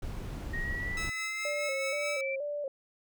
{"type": "noise", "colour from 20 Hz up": "brown", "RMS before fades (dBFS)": -37, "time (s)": [0.02, 1.1], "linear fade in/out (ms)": 5}
{"type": "linear sweep", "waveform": "sine", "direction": "up", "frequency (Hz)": [1864.7, 2349], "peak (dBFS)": -34, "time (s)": [0.53, 2.36], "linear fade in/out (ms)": 10}
{"type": "tone with tremolo", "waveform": "10% pulse", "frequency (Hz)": 1300, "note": "E6", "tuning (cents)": -24, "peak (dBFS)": -28, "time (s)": [0.97, 2.21], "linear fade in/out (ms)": 2, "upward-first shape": "sine", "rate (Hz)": 4.7, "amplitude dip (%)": 45}
{"type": "tone with vibrato", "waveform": "sine", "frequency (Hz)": 562, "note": "C#5", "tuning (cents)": 24, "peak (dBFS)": -32, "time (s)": [1.45, 2.68], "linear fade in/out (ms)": 2, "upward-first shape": "square", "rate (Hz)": 2.1, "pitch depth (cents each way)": 70}
{"effects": []}